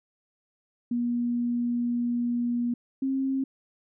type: tone pair in turn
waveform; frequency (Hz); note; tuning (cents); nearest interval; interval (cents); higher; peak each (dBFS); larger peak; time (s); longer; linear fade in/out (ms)
sine; 240 / 267.6; B3 / C4; -49 / +39; major second; 188; second; -24; neither; 0.91-2.74 / 3.02-3.44; first; 5
effects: none